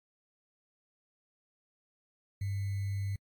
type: tone with sample-and-hold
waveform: sine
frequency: 98.9 Hz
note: G2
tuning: 16 cents sharp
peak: -31 dBFS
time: 2.41-3.16 s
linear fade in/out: 5 ms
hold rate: 2100 Hz
effects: AAC 64 kbps